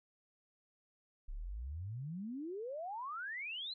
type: exponential sweep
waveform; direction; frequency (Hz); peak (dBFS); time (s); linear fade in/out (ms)
sine; up; 30.87 to 4186; -40; 1.28-3.74; 10
effects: none